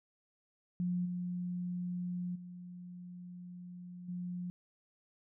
sine tone with level steps, 178.1 Hz, F3, 34 cents sharp, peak -31 / -35 / -45 / -37 dBFS, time 0.8-4.5 s, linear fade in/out 0 ms, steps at 1.05 / 2.35 / 4.08 s, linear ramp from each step 10 ms, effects none

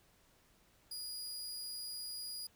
sawtooth tone, 4889 Hz, D#8, 31 cents flat, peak -39 dBFS, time 0.91-2.47 s, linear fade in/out 5 ms, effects pink hiss -69 dBFS RMS until 2.55 s

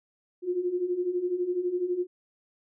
sine beating tone pair, 349.2 / 361.2 Hz, F4 / F#4, 0 / -42 cents, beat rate 12 Hz, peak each -32 / -27 dBFS, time 0.42-2.07 s, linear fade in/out 50 ms, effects none

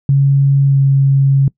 sine tone with pitch glide, 138.59 to 137.08 Hz, C#3 to C#3, 0 to -19 cents, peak -7 dBFS, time 0.09-1.48 s, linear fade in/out 2 ms, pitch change -19 cents, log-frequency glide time 0.66-0.79 s, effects noise-tail reverb RT60 0.1 s tail -23 dB re dry

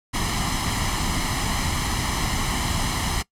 pink noise with comb filter, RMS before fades -24 dBFS, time 0.13-3.23 s, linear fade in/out 20 ms, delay 0.98 ms, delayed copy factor +0.65, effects noise-tail reverb RT60 0.1 s tail -21 dB re dry + low-pass 10000 Hz 12 dB/octave

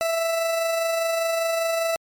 40% pulse tone with amplitude modulation, 661 Hz, E5, 5 cents sharp, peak -19 dBFS, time 0.01-1.96 s, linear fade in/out 0 ms, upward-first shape sine, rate 25 Hz, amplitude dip 30%, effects MP3 96 kbps

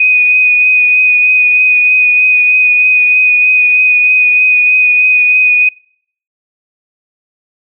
sine tone with vibrato, 2489 Hz, D#7, in tune, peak -5 dBFS, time 0-5.69 s, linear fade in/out 5 ms, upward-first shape triangle, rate 3.2 Hz, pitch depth 17 cents each way, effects noise-tail reverb RT60 0.6 s tail -26 dB re dry

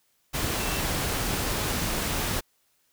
sine tone in noise, 2681 Hz, E7, 29 cents sharp, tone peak -37 dBFS, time 0.58-0.81 s, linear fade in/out 20 ms, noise pink, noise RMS -28 dBFS, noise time 0.33-2.41 s, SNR -12 dB, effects white hiss -69 dBFS RMS until 2.92 s

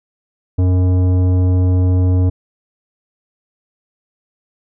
sine tone with tanh clipping, 91.4 Hz, F#2, 21 cents flat, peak -12 dBFS, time 0.58-2.3 s, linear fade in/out 10 ms, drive 13 dB, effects none

